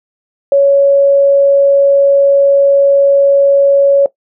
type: tone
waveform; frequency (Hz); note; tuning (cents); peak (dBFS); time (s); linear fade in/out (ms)
sine; 558; C#5; +11; -4; 0.52-4.06; 2
effects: noise-tail reverb RT60 0.1 s tail -17 dB re dry